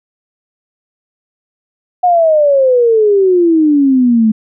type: exponential sweep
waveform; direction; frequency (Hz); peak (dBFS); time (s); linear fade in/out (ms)
sine; down; 731 to 214; -6; 2.03-4.32; 10
effects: none